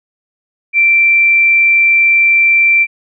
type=tone; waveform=sine; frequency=2349 Hz; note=D7; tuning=in tune; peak=-6 dBFS; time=0.73-2.87 s; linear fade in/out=50 ms; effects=none